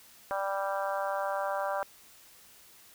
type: harmonic tone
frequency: 196 Hz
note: G3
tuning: in tune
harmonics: 3 / 4 / 5 / 6 / 7 / 8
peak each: -33 / -35 / -37 / -39 / -40 / -41 dBFS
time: 0.31-1.83 s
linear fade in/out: 0 ms
effects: white hiss -56 dBFS RMS until 2.94 s